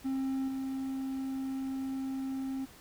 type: tone with level steps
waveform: triangle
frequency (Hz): 266.5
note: C4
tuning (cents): +32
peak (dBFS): -28 / -31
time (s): 0.04-2.66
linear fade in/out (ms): 20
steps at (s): 0.48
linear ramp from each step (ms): 2
effects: pink hiss -55 dBFS RMS until 2.8 s